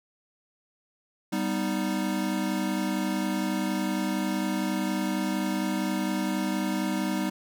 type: chord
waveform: square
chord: G augmented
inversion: none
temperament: equal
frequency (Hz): 196 / 246.9 / 311.1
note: G3 / B3 / D#4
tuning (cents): 0 / 0 / 0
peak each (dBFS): -30 / -33 / -31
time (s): 1.32-7.3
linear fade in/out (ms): 10
effects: none